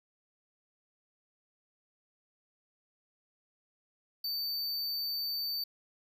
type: tone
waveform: square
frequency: 4575 Hz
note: D8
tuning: 46 cents flat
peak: -33 dBFS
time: 4.24-5.64 s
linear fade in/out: 5 ms
effects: none